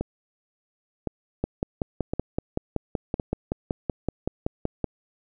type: two click trains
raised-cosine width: 2 ms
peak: -13 / -11 dBFS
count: 4 / 19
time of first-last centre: 0.01-3.198 / 1.44-4.843 s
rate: 0.941 / 5.29 Hz
effects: none